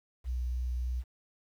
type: tone with vibrato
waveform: sine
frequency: 61.7 Hz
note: B1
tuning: 1 cent flat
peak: -30 dBFS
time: 0.24-1.04 s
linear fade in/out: 50 ms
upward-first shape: triangle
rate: 3.4 Hz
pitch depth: 11 cents each way
effects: 10-bit